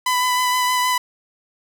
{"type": "tone with vibrato", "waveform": "sawtooth", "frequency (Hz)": 1000, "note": "B5", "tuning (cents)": 21, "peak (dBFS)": -13, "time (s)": [0.06, 0.98], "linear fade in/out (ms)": 5, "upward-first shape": "sine", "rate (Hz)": 6.4, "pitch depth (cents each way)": 15, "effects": []}